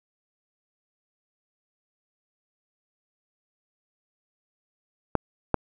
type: clicks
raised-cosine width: 1 ms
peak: -6 dBFS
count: 2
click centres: 5.153 / 5.543 s
effects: none